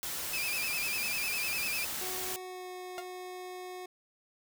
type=noise; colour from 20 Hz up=white; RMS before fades=-37 dBFS; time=0.03-2.36 s; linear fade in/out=0 ms
type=tone with vibrato; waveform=35% pulse; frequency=2489 Hz; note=D#7; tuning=in tune; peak=-31 dBFS; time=0.33-1.85 s; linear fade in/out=5 ms; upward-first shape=square; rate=10 Hz; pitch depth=68 cents each way
type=tone with pitch glide; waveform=25% pulse; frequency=370 to 365.3 Hz; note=F#4 to F#4; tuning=0 to -22 cents; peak=-37 dBFS; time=2.01-3.86 s; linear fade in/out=5 ms; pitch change=-22 cents; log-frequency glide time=2.37-2.68 s
type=tone with exponential decay; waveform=sawtooth; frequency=700 Hz; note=F5; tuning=4 cents sharp; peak=-30 dBFS; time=2.98-3.06 s; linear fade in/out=0 ms; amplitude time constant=17 ms
effects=none